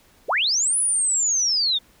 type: linear two-way sweep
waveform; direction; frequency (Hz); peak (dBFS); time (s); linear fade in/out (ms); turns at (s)
sine; up then down; 301 to 10080 to 3510; -18; 0.28-1.79; 20; 0.78
effects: pink hiss -56 dBFS RMS until 2 s